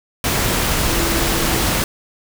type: tone in noise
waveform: sine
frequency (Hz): 334.3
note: E4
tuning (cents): +24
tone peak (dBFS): -26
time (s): 0.9-1.62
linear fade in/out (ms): 2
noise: pink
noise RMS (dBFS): -18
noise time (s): 0.24-1.84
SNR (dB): -11
effects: none